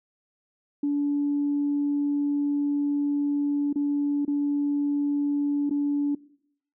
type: tone with dropouts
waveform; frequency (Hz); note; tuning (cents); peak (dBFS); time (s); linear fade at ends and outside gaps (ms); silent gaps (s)
sine; 287.8; D4; -35; -21; 0.83-6.15; 5; 3.729-3.757 / 4.251-4.278 / 5.696-5.708
effects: noise-tail reverb RT60 0.7 s tail -21 dB re dry + tanh soft clip ceiling -17 dBFS